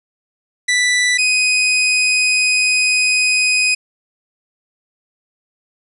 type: tone pair in turn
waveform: sawtooth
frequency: 1976 / 2501 Hz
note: B6 / D#7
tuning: 0 / +8 cents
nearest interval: major third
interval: 408 cents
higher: second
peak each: -9 dBFS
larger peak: neither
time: 0.68-1.18 / 1.18-3.75 s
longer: second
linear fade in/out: 10 ms
effects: resampled to 24000 Hz + 8-bit